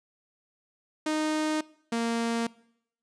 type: tone pair in turn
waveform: sawtooth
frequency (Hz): 309 / 231.6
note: D#4 / A#3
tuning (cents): -12 / -11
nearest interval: perfect fourth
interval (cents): 499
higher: first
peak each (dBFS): -22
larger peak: neither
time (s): 1.06-1.61 / 1.92-2.47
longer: neither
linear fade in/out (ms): 5
effects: noise-tail reverb RT60 0.7 s tail -22 dB re dry + resampled to 22050 Hz